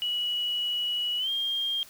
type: tone with pitch glide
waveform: sine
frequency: 2928 to 3212 Hz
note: F#7 to G7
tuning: -19 to +41 cents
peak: -26 dBFS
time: 0.02-1.83 s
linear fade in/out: 0 ms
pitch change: +160 cents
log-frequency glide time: 1.18-1.3 s
effects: white hiss -51 dBFS RMS until 1.89 s